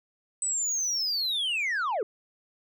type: linear sweep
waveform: sine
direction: down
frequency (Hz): 8110 to 375.1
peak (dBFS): -23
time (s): 0.42-2.03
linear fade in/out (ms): 2
effects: tanh soft clip ceiling -25 dBFS